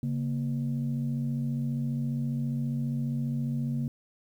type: tone pair together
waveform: sine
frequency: 139 / 233.8 Hz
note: C#3 / A#3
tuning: +5 / +5 cents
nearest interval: major sixth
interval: 900 cents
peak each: -28 / -30 dBFS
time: 0.03-3.88 s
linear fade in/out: 2 ms
effects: tanh soft clip ceiling -22 dBFS + 10-bit